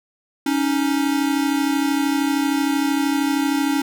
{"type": "tone pair together", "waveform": "square", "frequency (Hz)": [278.4, 311.4], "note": ["C#4", "D#4"], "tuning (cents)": [8, 2], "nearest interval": "major second", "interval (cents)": 194, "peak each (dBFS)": [-20, -23], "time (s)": [0.46, 3.82], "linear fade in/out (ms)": 5, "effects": []}